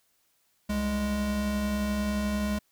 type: tone pair together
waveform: square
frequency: 65.42 / 207.7 Hz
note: C2 / G#3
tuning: 0 / 0 cents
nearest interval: octave + minor sixth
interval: 2000 cents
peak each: -34 / -28 dBFS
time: 0.69-2.59 s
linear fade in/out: 10 ms
effects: white hiss -70 dBFS RMS until 2.71 s